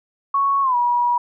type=tone with pitch glide; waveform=sine; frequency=1108.7 to 965.2 Hz; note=C#6 to B5; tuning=0 to -40 cents; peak=-15 dBFS; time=0.34-1.18 s; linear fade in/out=5 ms; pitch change=-240 cents; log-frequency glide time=0.62-0.76 s; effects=none